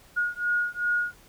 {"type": "beating tone pair", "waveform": "sine", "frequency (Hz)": [1439, 1441.6], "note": ["F#6", "F#6"], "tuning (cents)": [-49, -45], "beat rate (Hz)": 2.6, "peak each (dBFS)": [-27, -27], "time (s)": [0.16, 1.14], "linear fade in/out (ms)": 20, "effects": ["pink hiss -55 dBFS RMS until 1.28 s"]}